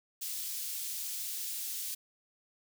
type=high-pass noise; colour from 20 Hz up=white; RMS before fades=-38 dBFS; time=0.21-1.95 s; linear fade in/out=10 ms; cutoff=3900 Hz; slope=12 dB/octave; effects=none